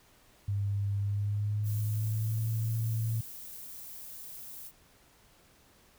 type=tone with pitch glide; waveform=sine; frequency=100.5 to 112.16 Hz; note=G2 to A2; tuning=+44 to +34 cents; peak=-28 dBFS; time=0.48-3.21 s; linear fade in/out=5 ms; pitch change=+190 cents; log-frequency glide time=1-2.57 s
type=noise; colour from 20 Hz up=violet; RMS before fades=-45 dBFS; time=1.63-4.72 s; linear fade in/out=50 ms
effects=pink hiss -62 dBFS RMS until 5.98 s